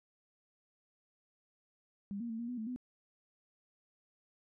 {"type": "tone with pitch steps", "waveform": "sine", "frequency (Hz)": [200.5, 235.4, 224.5, 235.7, 247.1, 219.5, 249.9], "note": ["G3", "A#3", "A3", "A#3", "B3", "A3", "B3"], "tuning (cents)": [39, 17, 35, 19, 1, -4, 21], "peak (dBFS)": -37, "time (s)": [2.11, 2.761], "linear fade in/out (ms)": 0, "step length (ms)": 93, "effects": []}